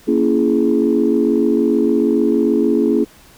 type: chord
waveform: sine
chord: A# half-diminished seventh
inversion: none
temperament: just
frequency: 233.1 / 279.7 / 335.6 / 419.5 Hz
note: A#3 / C#4 / E4 / G#4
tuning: 0 / +16 / +31 / +17 cents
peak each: -17 dBFS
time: 0.07-3.05 s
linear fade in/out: 20 ms
effects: tanh soft clip ceiling -3 dBFS + pink hiss -46 dBFS RMS until 3.37 s